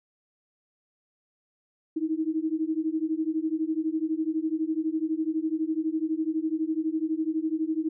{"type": "beating tone pair", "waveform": "sine", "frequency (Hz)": [311.1, 323.1], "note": ["D#4", "E4"], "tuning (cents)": [0, -35], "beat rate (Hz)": 12, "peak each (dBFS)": -28, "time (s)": [1.96, 7.89], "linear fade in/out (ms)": 10, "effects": []}